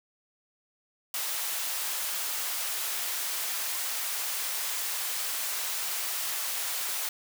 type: high-pass noise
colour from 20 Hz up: white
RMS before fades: -32 dBFS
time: 1.14-7.09 s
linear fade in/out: 2 ms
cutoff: 670 Hz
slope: 12 dB/octave
effects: none